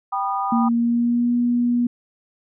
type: chord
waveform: sine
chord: G augmented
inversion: none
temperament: just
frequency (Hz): 784 / 980 / 1225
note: G5 / B5 / D#6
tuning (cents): 0 / -14 / -27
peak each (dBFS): -24 / -26 / -25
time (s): 0.12-0.69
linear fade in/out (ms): 10
type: tone with pitch glide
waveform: sine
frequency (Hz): 233.1 to 241.3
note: A#3 to B3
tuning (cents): 0 to -40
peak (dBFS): -16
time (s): 0.52-1.87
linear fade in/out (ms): 5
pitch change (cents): +60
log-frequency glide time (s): 0.65-1.34
effects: none

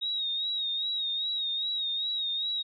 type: tone with vibrato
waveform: sine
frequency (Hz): 3768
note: A#7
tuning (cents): +18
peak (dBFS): -28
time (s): 0.01-2.63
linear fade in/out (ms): 20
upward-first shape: sine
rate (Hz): 2.5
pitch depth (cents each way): 58
effects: none

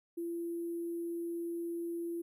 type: tone with sample-and-hold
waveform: sine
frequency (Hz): 339.6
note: F4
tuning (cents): -48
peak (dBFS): -35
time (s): 0.17-2.22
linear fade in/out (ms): 10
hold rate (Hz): 11025
effects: none

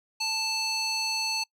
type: tone with band-pass filter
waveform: square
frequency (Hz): 880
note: A5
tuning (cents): 0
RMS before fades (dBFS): -29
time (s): 0.2-1.44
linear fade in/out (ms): 10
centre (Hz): 4600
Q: 2
effects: noise-tail reverb RT60 0.1 s tail -25 dB re dry

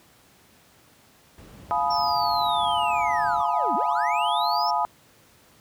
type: noise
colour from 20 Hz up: brown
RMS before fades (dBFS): -41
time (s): 1.38-3.41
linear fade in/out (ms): 0
type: chord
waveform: sine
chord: F half-diminished seventh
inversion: none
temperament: equal with one note detuned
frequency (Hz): 698.5 / 849.5 / 987.8 / 1244.5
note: F5 / Ab5 / Cb6 / Eb6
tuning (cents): 0 / +39 / 0 / 0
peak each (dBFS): -27 / -25 / -26 / -28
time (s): 1.71-4.85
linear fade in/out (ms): 0
type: linear two-way sweep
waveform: triangle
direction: down then up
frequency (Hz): 5480 to 193.9 to 5480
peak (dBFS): -28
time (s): 1.9-4.71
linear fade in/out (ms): 10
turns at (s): 3.75
effects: pink hiss -56 dBFS RMS until 5.6 s + high-pass 80 Hz 12 dB/octave

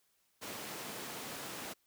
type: high-pass noise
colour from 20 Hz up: pink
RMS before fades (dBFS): -44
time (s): 0.41-1.74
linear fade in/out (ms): 20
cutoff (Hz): 210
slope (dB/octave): 12
effects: white hiss -75 dBFS RMS until 1.86 s

